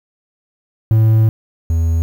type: tone pair in turn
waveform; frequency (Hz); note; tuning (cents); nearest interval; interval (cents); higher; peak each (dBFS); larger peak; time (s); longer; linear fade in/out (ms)
triangle; 110.5 / 82.16; A2 / E2; +8 / -5; perfect fourth; 513; first; -6 / -10; first; 0.91-1.29 / 1.7-2.02; first; 0
effects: 7-bit